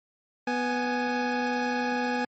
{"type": "tone pair together", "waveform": "25% pulse", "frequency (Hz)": [246.9, 833.1], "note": ["B3", "G#5"], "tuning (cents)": [0, 5], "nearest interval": "octave + major sixth", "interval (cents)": 2105, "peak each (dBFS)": [-24, -25], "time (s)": [0.47, 2.25], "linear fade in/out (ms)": 5, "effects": ["low-pass 4000 Hz 12 dB/octave", "MP3 32 kbps"]}